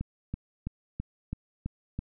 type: click train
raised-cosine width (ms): 5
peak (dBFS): -20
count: 7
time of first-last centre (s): 0.01-1.99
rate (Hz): 3.03
effects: none